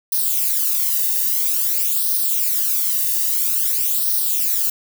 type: noise with flanger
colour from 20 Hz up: violet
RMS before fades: -19 dBFS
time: 0.12-4.7 s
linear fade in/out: 5 ms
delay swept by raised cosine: 0.2 to 1.09 ms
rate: 0.5 Hz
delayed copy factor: +0.8
effects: none